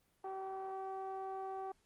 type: tone with low-pass filter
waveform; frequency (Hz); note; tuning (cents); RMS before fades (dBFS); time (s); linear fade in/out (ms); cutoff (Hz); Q
sawtooth; 383.7; G4; -37; -43; 0.24-1.72; 5; 910; 8.3
effects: pink hiss -75 dBFS RMS until 1.85 s + Opus 24 kbps